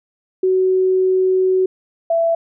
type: tone pair in turn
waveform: sine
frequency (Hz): 374 / 666.4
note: F#4 / E5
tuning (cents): +19 / +19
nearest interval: minor seventh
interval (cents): 1000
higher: second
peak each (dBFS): -12 / -13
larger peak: first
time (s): 0.43-1.66 / 2.1-2.35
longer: first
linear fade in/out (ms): 5
effects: none